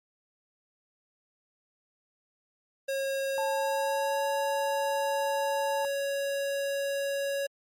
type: tone with pitch glide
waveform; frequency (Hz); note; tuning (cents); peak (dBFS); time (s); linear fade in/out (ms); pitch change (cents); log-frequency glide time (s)
square; 543 to 557; C#5 to C#5; -36 to +8; -29; 2.88-7.47; 10; +44; 3.4-4.26
type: tone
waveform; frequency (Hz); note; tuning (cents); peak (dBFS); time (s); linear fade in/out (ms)
sine; 880; A5; 0; -30; 3.38-5.85; 0
effects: MP3 64 kbps